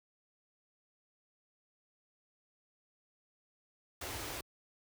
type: band-stop noise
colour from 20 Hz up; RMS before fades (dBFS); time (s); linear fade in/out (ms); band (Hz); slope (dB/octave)
pink; -41; 4.01-4.41; 5; 130 to 260; 48
effects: high-pass 60 Hz 12 dB/octave